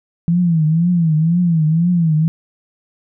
sine tone with vibrato, 165.6 Hz, E3, 8 cents sharp, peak -11 dBFS, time 0.28-2.28 s, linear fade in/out 0 ms, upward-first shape triangle, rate 2 Hz, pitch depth 150 cents each way, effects none

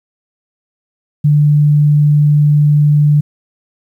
sine tone, 147.9 Hz, D3, 13 cents sharp, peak -6 dBFS, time 1.24-3.21 s, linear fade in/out 10 ms, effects 8-bit

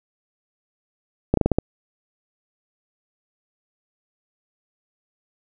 slowing click train, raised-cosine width 2 ms, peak -3 dBFS, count 6, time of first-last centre 1.34-1.586 s, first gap 33 ms, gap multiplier 1.2, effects none

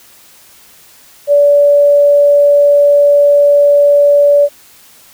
sine tone, 576 Hz, D5, 34 cents flat, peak -4 dBFS, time 1.27-4.49 s, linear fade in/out 50 ms, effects white hiss -42 dBFS RMS until 5.13 s

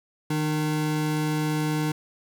square tone pair together, 154.1 / 303.6 Hz, D#3 / D#4, -16 / -42 cents, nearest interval octave, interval 1174 cents, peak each -26 / -28 dBFS, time 0.3-1.92 s, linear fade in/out 5 ms, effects none

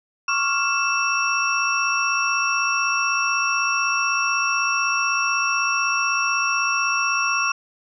sine tone cluster, 1097 / 1153 / 1393 / 2654 / 5600 Hz, C#6 / D6 / F6 / E7 / F8, -18 / -32 / -5 / +11 / +4 cents, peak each -24 / -31 / -25 / -23 / -27 dBFS, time 0.28-7.52 s, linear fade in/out 5 ms, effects none

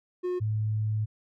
triangle / sine tone pair in turn, 360.8 / 107.7 Hz, F#4 / A2, -44 / -37 cents, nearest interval octave + major sixth, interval 2093 cents, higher first, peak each -25 dBFS, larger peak neither, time 0.23-0.4 / 0.4-1.06 s, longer second, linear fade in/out 20 ms, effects none

